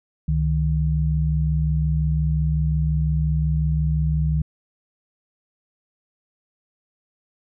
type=tone pair together; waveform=sine; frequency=68.8 / 154.45 Hz; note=C#2 / D#3; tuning=-12 / -12 cents; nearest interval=octave + major second; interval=1400 cents; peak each=-21 / -20 dBFS; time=0.28-4.42 s; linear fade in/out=5 ms; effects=none